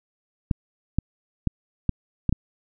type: clicks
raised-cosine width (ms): 5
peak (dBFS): -8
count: 6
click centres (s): 0.512 / 0.986 / 1.473 / 1.893 / 2.293 / 2.326
effects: none